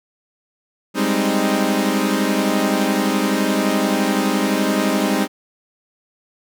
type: chord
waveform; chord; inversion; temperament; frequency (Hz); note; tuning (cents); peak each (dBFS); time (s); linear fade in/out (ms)
sawtooth; Ab major seventh; third; equal; 196 / 207.7 / 261.6 / 311.1; G3 / Ab3 / C4 / Eb4; 0 / 0 / 0 / 0; -18; 0.94-5.28; 50
effects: none